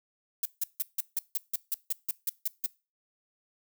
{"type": "noise bursts", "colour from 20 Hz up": "violet", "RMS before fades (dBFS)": -29, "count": 13, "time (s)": [0.43, 2.662], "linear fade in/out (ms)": 2, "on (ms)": 24, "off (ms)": 160, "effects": ["noise-tail reverb RT60 0.3 s tail -22 dB re dry"]}